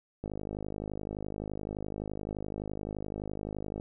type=click train; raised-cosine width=2 ms; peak=-23 dBFS; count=185; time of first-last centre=0.24-3.799 s; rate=51.7 Hz; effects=none